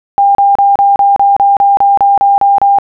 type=tone bursts; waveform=sine; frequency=800 Hz; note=G5; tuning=35 cents sharp; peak=-4 dBFS; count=13; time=0.18-2.786 s; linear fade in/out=0 ms; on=170 ms; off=33 ms; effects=none